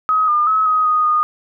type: tone with pitch steps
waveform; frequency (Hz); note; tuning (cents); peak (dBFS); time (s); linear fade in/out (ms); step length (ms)
sine; 1267 / 1208 / 1285 / 1258 / 1242 / 1229; D#6 / D6 / E6 / D#6 / D#6 / D#6; +31 / +48 / -45 / +19 / -3 / -22; -12; 0.09-1.23; 0; 190
effects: none